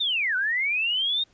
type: linear two-way sweep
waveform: sine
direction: down then up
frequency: 3729 to 1458 to 3729 Hz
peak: -22 dBFS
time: 0-1.24 s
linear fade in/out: 10 ms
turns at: 0.36 s
effects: pink hiss -62 dBFS RMS until 1.33 s + resampled to 16000 Hz